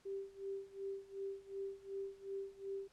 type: tone with tremolo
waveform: sine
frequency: 392 Hz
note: G4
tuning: in tune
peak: -39 dBFS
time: 0.05-2.88 s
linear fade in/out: 10 ms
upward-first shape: sine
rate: 2.7 Hz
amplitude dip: 90%
effects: pink hiss -71 dBFS RMS until 2.92 s + low-pass 9000 Hz 12 dB/octave